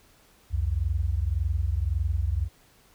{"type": "tone pair together", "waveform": "sine", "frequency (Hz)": [64.6, 86.4], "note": ["C2", "F2"], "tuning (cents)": [-21, -18], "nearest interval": "perfect fourth", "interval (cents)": 503, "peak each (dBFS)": -26, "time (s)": [0.5, 2.49], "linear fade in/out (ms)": 50, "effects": ["pink hiss -59 dBFS RMS until 2.94 s"]}